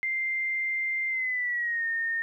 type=tone with pitch glide; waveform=sine; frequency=2093 to 1832.6 Hz; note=C7 to A#6; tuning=0 to -30 cents; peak=-26 dBFS; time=0.03-2.22 s; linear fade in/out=0 ms; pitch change=-230 cents; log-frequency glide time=1.09-1.86 s; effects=11-bit